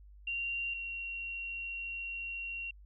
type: tone pair in turn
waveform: sine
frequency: 2765 / 2747 Hz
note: F7 / F7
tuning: -18 / -29 cents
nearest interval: unison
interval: 11 cents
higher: first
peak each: -33 / -37 dBFS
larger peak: first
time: 0.27-0.74 / 0.74-2.71 s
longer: second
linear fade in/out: 5 ms
effects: added 50 Hz sine -52 dBFS peak until 2.85 s